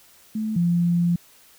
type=tone pair in turn; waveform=sine; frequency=217.6 / 172.71 Hz; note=A3 / F3; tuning=-19 / -19 cents; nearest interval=major third; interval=400 cents; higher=first; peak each=-23 / -17 dBFS; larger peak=second; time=0.35-0.56 / 0.56-1.16 s; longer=second; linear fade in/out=5 ms; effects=white hiss -53 dBFS RMS until 1.58 s

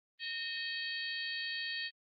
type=harmonic tone with a mistuned harmonic; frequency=638 Hz; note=D#5; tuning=43 cents sharp; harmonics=3 / 4 / 5 / 6 / 7; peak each=-40 / -44 / -43 / -46 / -42 dBFS; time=0.19-1.91 s; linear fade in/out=50 ms; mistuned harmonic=3; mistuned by=-67 cents; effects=Opus 24 kbps

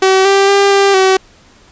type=tone with pitch steps; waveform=sawtooth; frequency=380.7 / 393.5 / 398.5 / 396.2 / 379.7 Hz; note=F#4 / G4 / G4 / G4 / F#4; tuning=+49 / +7 / +28 / +18 / +45 cents; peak=-3 dBFS; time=0.02-1.17 s; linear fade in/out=5 ms; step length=230 ms; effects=pink hiss -45 dBFS RMS until 1.71 s + resampled to 16000 Hz

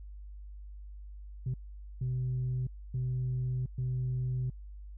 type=tone bursts at uneven times; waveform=sine; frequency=127.4 Hz; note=C3; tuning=46 cents flat; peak=-28 dBFS; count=4; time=1.46-1.54 / 2.01-2.67 / 2.94-3.66 / 3.78-4.5 s; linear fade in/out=5 ms; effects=tanh soft clip ceiling -27 dBFS + added 50 Hz sine -43 dBFS peak until 4.97 s

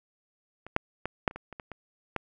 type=clicks; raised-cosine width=0.5 ms; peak=-27 / -8 / -16 / -8 / -29 / -24 / -27 / -24 / -25 / -14 dBFS; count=10; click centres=0.666 / 0.764 / 1.056 / 1.278 / 1.311 / 1.36 / 1.527 / 1.598 / 1.717 / 2.163 s; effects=none

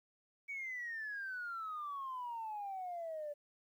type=exponential sweep; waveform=sine; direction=down; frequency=2274 to 577 Hz; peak=-39 dBFS; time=0.48-3.34 s; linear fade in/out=20 ms; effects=tanh soft clip ceiling -36 dBFS + 12-bit

